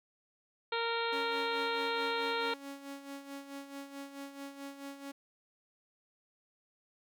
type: harmonic tone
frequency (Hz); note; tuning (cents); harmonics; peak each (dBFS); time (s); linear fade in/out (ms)
462.8; A#4; -13; 1 / 2 / 3 / 4 / 5 / 6 / 7 / 8 / 9; -36 / -37 / -38 / -45 / -42 / -46 / -45 / -43 / -45; 0.72-2.54; 5
type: tone with tremolo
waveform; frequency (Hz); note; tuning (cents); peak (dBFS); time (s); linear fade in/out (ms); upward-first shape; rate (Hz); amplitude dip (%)
sawtooth; 278.2; C#4; +6; -37; 1.12-5.12; 10; sine; 4.6; 65
effects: none